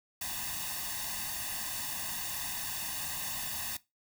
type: noise with comb filter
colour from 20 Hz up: white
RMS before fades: -37 dBFS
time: 0.21-3.77 s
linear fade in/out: 5 ms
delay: 1.1 ms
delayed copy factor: +0.95
effects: noise-tail reverb RT60 0.2 s tail -18 dB re dry